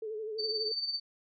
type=tone with vibrato; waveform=sine; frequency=433.4 Hz; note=A4; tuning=26 cents flat; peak=-35 dBFS; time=0.02-0.72 s; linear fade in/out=5 ms; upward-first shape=sine; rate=12 Hz; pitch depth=55 cents each way
type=tone with tremolo; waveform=sine; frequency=4571 Hz; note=D8; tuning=48 cents flat; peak=-29 dBFS; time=0.38-1 s; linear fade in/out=20 ms; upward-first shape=sine; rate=18 Hz; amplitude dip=60%
effects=none